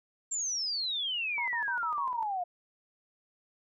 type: exponential sweep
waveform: sine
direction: down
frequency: 7459 to 693 Hz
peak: -30 dBFS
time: 0.31-2.44 s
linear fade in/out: 10 ms
type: tone bursts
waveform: sine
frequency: 955 Hz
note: A#5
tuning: 42 cents sharp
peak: -34 dBFS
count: 6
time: 1.38-2.228 s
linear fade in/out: 0 ms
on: 98 ms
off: 52 ms
effects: none